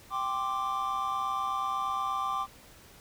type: chord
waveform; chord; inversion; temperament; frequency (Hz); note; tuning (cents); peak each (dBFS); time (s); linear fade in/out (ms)
triangle; G suspended fourth; none; equal; 784 / 1046.5 / 1174.7; G5 / C6 / D6; 0 / 0 / 0; -34 / -33 / -29; 0.1-2.47; 50
effects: pink hiss -54 dBFS RMS until 3 s